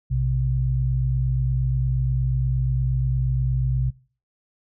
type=tone pair together; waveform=sine; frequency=60 / 128.46 Hz; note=B1 / C3; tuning=-49 / -31 cents; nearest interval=octave + minor second; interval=1318 cents; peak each=-24 / -21 dBFS; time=0.1-3.91 s; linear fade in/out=20 ms; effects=noise-tail reverb RT60 0.4 s tail -20 dB re dry